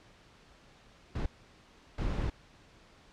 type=noise bursts at uneven times; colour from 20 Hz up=brown; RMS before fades=-32 dBFS; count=2; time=1.15-1.26 / 1.98-2.3 s; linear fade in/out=5 ms; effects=pink hiss -59 dBFS RMS until 3.12 s + low-pass 5000 Hz 12 dB/octave